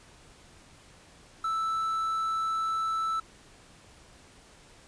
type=tone with quantisation; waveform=triangle; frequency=1318.5 Hz; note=E6; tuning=in tune; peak=-25 dBFS; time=1.44-3.2 s; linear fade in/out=5 ms; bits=9; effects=pink hiss -55 dBFS RMS until 4.87 s + resampled to 22050 Hz